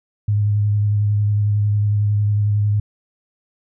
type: tone with vibrato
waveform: sine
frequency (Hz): 103.83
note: G#2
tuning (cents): 0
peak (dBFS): -14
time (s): 0.28-2.8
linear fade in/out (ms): 5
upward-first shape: square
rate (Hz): 11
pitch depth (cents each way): 15
effects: none